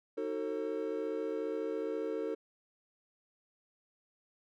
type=chord; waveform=triangle; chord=D# diminished seventh; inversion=none; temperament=just; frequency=311.1 / 373.4 / 448 / 537.6 Hz; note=D#4 / F#4 / A4 / C5; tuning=0 / +16 / +31 / +47 cents; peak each=-38 / -40 / -34 / -40 dBFS; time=0.17-2.35 s; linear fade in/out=10 ms; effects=none